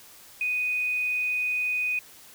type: tone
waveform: sine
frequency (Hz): 2489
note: D#7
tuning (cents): 0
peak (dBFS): -24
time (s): 0.41-1.99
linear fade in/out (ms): 2
effects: white hiss -50 dBFS RMS until 2.34 s